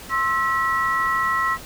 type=tone cluster; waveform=sine; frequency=1062 / 1315 / 1932 Hz; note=C6 / E6 / B6; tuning=+25 / -5 / -39 cents; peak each=-23 dBFS; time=0.09-1.58 s; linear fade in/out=50 ms; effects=pink hiss -39 dBFS RMS until 1.65 s